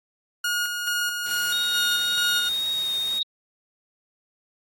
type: tone with tremolo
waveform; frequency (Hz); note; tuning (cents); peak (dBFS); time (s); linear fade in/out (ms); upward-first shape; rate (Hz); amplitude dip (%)
sawtooth; 1436; F6; +48; -19; 0.44-2.49; 5; square; 2.3; 40
type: noise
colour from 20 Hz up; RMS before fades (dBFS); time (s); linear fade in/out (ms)
white; -39; 1.25-3.2; 20
type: tone with vibrato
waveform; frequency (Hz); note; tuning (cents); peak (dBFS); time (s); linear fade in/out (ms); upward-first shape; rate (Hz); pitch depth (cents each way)
sine; 3729; A#7; 0; -23; 1.52-3.23; 5; sine; 1.9; 15
effects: AAC 48 kbps